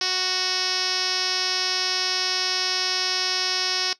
5% pulse tone with low-pass filter, 370 Hz, F#4, in tune, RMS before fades -24 dBFS, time 0.01-3.93 s, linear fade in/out 2 ms, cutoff 5400 Hz, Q 7.6, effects noise-tail reverb RT60 0.1 s tail -17 dB re dry

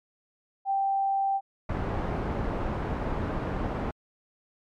sine tone, 784 Hz, G5, in tune, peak -23 dBFS, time 0.65-1.41 s, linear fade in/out 50 ms
pink low-pass noise, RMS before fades -30 dBFS, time 1.69-3.91 s, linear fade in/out 5 ms, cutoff 1100 Hz, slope 12 dB/octave
effects MP3 96 kbps

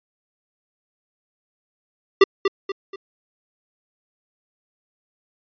square tone with echo, 392 Hz, G4, in tune, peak -8 dBFS, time 2.21-2.24 s, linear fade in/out 5 ms, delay 240 ms, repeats 3, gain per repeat -8 dB, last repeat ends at 2.96 s, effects resampled to 11025 Hz

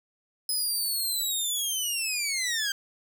15% pulse linear sweep, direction down, 5090 to 1568 Hz, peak -20 dBFS, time 0.49-2.72 s, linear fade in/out 2 ms, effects none

